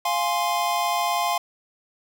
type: chord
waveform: square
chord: F minor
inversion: none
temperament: equal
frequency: 698.5 / 830.6 / 1046.5 Hz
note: F5 / Ab5 / C6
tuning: 0 / 0 / 0 cents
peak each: -26 / -28 / -26 dBFS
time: 0.05-1.38 s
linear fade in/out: 5 ms
effects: none

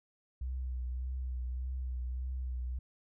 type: tone with vibrato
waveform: sine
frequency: 63.1 Hz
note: B1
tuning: 38 cents sharp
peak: -34 dBFS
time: 0.41-2.79 s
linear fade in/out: 5 ms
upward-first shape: triangle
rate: 1.7 Hz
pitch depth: 42 cents each way
effects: none

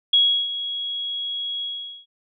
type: tone with ADSR envelope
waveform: sine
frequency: 3322 Hz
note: G#7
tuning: in tune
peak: -12 dBFS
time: 0.13-2.06 s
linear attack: 6 ms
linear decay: 340 ms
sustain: -13 dB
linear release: 440 ms
effects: none

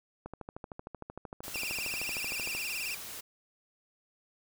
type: click train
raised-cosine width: 1 ms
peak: -27 dBFS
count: 31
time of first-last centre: 0.26-2.55 s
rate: 13.1 Hz
type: noise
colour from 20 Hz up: white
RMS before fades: -43 dBFS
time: 1.43-3.21 s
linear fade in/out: 10 ms
type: tone with vibrato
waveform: sawtooth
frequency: 2552 Hz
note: D#7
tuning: 43 cents sharp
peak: -31 dBFS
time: 1.54-2.95 s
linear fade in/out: 5 ms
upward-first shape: sine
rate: 19 Hz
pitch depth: 150 cents each way
effects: none

